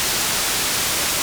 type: low-pass noise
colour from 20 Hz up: white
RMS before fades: -21 dBFS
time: 0-1.22 s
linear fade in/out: 0 ms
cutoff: 9100 Hz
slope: 12 dB/octave
effects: none